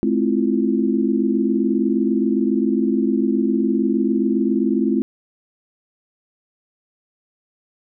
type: chord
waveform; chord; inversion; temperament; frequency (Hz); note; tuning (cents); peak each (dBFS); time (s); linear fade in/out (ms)
sine; F major seventh; first; equal with one note detuned; 214.6 / 261.6 / 329.6 / 349.2; A3 / C4 / E4 / F4; -43 / 0 / 0 / 0; -20 / -20 / -22 / -24; 0.03-5.02; 0
effects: none